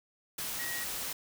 sine tone in noise, 1900 Hz, A#6, 33 cents sharp, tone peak -38 dBFS, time 0.59-0.84 s, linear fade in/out 5 ms, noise white, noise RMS -37 dBFS, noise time 0.38-1.13 s, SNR -4 dB, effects none

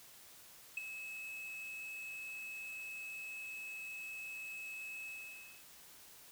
triangle tone with ADSR envelope, 2584 Hz, E7, 35 cents flat, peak -32 dBFS, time 0.77-5.65 s, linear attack 4 ms, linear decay 17 ms, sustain -10 dB, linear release 590 ms, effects white hiss -58 dBFS RMS until 6.31 s

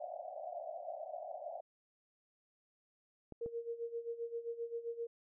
white band-pass noise, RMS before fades -45 dBFS, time 0-1.61 s, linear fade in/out 10 ms, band 590 to 730 Hz, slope 96 dB/octave
clicks, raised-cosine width 2 ms, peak -34 dBFS, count 2, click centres 3.323 / 3.461 s
sine tone with tremolo, 466.2 Hz, A#4, in tune, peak -36 dBFS, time 3.41-5.07 s, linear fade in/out 5 ms, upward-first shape sine, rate 7.6 Hz, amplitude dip 80%
effects none

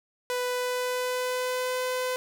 sawtooth tone with pitch glide, 496.5 to 506.9 Hz, B4 to B4, +9 to +45 cents, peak -23 dBFS, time 0.3-2.16 s, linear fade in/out 0 ms, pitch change +36 cents, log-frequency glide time 0.46-1.8 s, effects none

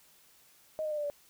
sine tone with pitch steps, 625 / 613.2 / 601.6 / 590.3 / 579.1 Hz, D#5 / D#5 / D5 / D5 / D5, +8 / -25 / +42 / +9 / -24 cents, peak -31 dBFS, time 0.79-1.1 s, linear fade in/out 0 ms, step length 62 ms, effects white hiss -62 dBFS RMS until 1.29 s

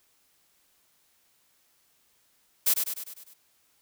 blue noise with echo, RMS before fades -22 dBFS, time 2.66-2.74 s, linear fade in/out 10 ms, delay 100 ms, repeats 6, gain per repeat -5 dB, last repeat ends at 3.34 s, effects white hiss -67 dBFS RMS until 3.81 s

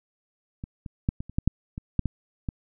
clicks, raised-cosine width 5 ms, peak -22 / -24 / -10 / -20 / -28 / -11 / -7 / -21 / -9 / -13 / -16 dBFS, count 11, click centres 0.639 / 0.862 / 1.089 / 1.205 / 1.296 / 1.385 / 1.476 / 1.779 / 1.993 / 2.057 / 2.488 s, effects none

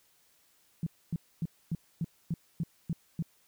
sine tone bursts, 164.81 Hz, E3, in tune, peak -28 dBFS, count 9, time 0.83-3.225 s, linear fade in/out 2 ms, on 35 ms, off 260 ms, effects white hiss -67 dBFS RMS until 3.47 s

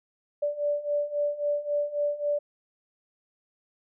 sine beating tone pair, 582 / 585.7 Hz, D5 / D5, -16 / -5 cents, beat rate 3.7 Hz, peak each -30 / -27 dBFS, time 0.42-2.39 s, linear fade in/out 10 ms, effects none

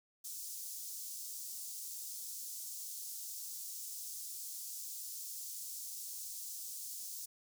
pink high-pass noise, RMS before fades -45 dBFS, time 0.24-7.26 s, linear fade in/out 10 ms, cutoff 5700 Hz, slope 24 dB/octave, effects none

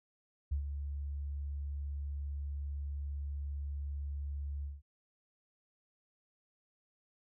sine tone with ADSR envelope, 71.2 Hz, C#2, 47 cents sharp, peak -29 dBFS, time 0.51-4.82 s, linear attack 12 ms, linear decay 100 ms, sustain -7 dB, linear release 180 ms, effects none

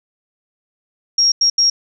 sine tone bursts at uneven times, 5588 Hz, F8, in tune, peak -10 dBFS, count 3, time 1.18-1.32 / 1.41-1.5 / 1.58-1.7 s, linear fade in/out 5 ms, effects none

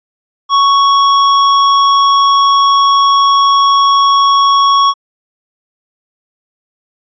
sine tone with tanh clipping, 1112 Hz, C#6, 5 cents sharp, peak -8 dBFS, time 0.49-4.94 s, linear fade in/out 50 ms, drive 18 dB, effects resampled to 16000 Hz

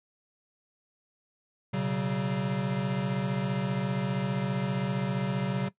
square chord, B suspended second, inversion none, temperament equal with one note detuned, 123.47 / 138.59 / 189.43 Hz, B2 / C#3 / F#3, 0 / 0 / +41 cents, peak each -36 / -32 / -31 dBFS, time 1.73-5.69 s, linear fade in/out 10 ms, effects noise-tail reverb RT60 0.1 s tail -18 dB re dry + resampled to 8000 Hz

